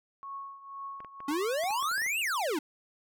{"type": "tone with tremolo", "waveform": "sine", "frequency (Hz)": 1102, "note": "C#6", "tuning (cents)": -11, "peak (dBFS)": -36, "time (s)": [0.23, 1.89], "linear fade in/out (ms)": 0, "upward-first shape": "triangle", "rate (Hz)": 2, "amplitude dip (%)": 80}
{"type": "clicks", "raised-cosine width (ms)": 0.5, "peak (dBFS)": -32, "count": 11, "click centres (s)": [1.004, 1.047, 1.204, 1.311, 1.637, 1.707, 1.826, 1.914, 1.98, 2.018, 2.063]}
{"type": "exponential two-way sweep", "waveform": "square", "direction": "up then down", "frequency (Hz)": [277.2, 2903, 277.2], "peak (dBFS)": -29, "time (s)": [1.28, 2.59], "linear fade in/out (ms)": 5, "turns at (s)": 2.2}
{"effects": []}